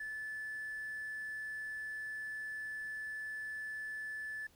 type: tone with hard clipping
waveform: triangle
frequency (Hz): 1740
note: A6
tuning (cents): -20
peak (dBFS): -40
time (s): 0-4.47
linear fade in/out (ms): 5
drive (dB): 4
effects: pink hiss -67 dBFS RMS until 4.55 s